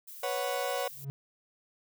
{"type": "noise", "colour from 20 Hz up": "violet", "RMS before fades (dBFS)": -46, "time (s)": [0.07, 1.05], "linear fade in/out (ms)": 10}
{"type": "chord", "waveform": "35% pulse", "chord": "B suspended second", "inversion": "none", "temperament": "equal", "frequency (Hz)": [493.9, 554.4, 740], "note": ["B4", "C#5", "F#5"], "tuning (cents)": [0, 0, 0], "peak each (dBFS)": [-34, -32, -34], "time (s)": [0.23, 0.88], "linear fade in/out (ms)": 5}
{"type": "tone with exponential growth", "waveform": "triangle", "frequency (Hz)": 138.59, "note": "C#3", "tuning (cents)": 0, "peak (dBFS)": -29, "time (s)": [0.9, 1.1], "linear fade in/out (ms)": 0, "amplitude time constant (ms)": 42}
{"effects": []}